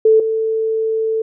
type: tone pair in turn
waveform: sine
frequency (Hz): 440 / 443.3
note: A4 / A4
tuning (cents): 0 / +13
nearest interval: unison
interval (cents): 13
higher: second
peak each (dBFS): -7 / -15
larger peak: first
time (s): 0.05-0.2 / 0.2-1.22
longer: second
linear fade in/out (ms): 5
effects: none